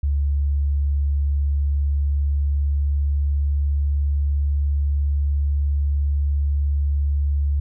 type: tone with pitch glide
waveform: sine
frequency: 71.1 to 71.51 Hz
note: C#2 to D2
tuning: +45 to -46 cents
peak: -17 dBFS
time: 0.03-7.6 s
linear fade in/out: 5 ms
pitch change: +9 cents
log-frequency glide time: 1.17-3.83 s
effects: none